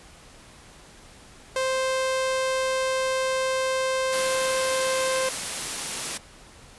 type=tone; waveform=sawtooth; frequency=523.3 Hz; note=C5; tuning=in tune; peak=-19 dBFS; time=1.56-5.29 s; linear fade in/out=2 ms
type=high-pass noise; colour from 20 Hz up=white; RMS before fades=-30 dBFS; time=4.12-6.18 s; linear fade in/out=10 ms; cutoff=120 Hz; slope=96 dB/octave
effects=pink hiss -49 dBFS RMS until 6.78 s + resampled to 24000 Hz